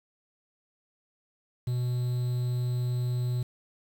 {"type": "tone with quantisation", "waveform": "triangle", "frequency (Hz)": 123.47, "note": "B2", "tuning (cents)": 0, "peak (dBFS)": -24, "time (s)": [1.67, 3.43], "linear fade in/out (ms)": 5, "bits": 8, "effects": []}